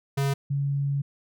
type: tone pair in turn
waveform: square / sine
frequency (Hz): 138.59 / 140.44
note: C#3 / C#3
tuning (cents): 0 / +23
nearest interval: unison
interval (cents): 23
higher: second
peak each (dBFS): -23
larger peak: neither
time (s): 0.17-0.34 / 0.5-1.02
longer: second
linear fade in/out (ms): 10
effects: none